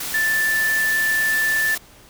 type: tone in noise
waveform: sine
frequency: 1760 Hz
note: A6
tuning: in tune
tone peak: -17 dBFS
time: 0.14-1.75 s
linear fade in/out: 5 ms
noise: white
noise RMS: -28 dBFS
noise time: 0-1.78 s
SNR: +8 dB
effects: pink hiss -48 dBFS RMS until 2.09 s